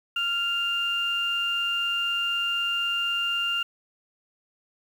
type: tone pair together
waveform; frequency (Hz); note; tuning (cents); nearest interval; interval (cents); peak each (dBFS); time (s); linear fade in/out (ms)
sine; 1392 / 2796; F6 / F7; -6 / +1; octave; 1207; -29 / -24; 0.16-3.63; 5
effects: tanh soft clip ceiling -17 dBFS + 8-bit